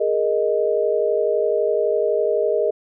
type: chord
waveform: sine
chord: Ab suspended second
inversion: none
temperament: just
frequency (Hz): 415.3 / 467.2 / 623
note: Ab4 / Bb4 / Eb5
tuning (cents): 0 / +4 / +2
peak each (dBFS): -21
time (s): 0-2.71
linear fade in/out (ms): 10
effects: none